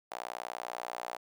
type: tone with high-pass filter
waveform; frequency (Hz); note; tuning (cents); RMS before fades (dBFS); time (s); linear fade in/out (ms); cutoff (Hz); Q
sawtooth; 60.2; B1; -44; -41; 0.11-1.17; 5; 740; 2.9
effects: none